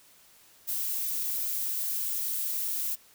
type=noise; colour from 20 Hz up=violet; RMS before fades=-31 dBFS; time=0.67-2.96 s; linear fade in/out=20 ms; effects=white hiss -58 dBFS RMS until 3.14 s